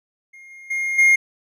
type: tone with level steps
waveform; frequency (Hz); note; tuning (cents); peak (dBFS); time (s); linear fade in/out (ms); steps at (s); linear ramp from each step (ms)
triangle; 2132; C7; +32; -39 / -37 / -19 / -9; 0.33-1.16; 10; 0.5 / 0.7 / 0.98; 10
effects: none